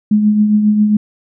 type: tone with tremolo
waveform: sine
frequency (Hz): 210.8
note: G#3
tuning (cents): +26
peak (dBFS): -6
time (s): 0.11-0.97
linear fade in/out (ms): 5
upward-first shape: triangle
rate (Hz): 7.4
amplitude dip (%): 50
effects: none